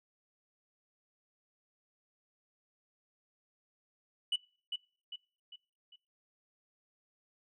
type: tone with echo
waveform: sine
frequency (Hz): 2960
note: F#7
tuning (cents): 0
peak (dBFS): -26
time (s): 4.32-4.36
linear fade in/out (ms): 5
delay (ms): 400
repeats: 4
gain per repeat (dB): -7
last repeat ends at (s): 5.96
effects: noise-tail reverb RT60 0.4 s tail -24 dB re dry + tanh soft clip ceiling -27 dBFS